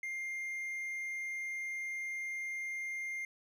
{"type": "tone", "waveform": "triangle", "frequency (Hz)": 2110, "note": "C7", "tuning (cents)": 14, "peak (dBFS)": -35, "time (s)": [0.03, 3.25], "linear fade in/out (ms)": 2, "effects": []}